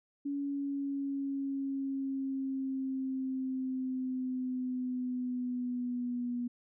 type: exponential sweep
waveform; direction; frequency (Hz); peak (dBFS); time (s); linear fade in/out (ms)
sine; down; 283.1 to 242.3; -32; 0.25-6.48; 10
effects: none